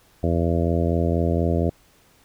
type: harmonic tone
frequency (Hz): 84.2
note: E2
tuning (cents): +37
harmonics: 1 / 2 / 3 / 4 / 5 / 6 / 7 / 8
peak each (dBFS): -22 / -25 / -27 / -28 / -29 / -30 / -30 / -31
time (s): 0.23-1.7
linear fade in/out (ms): 5
effects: pink hiss -57 dBFS RMS until 2.24 s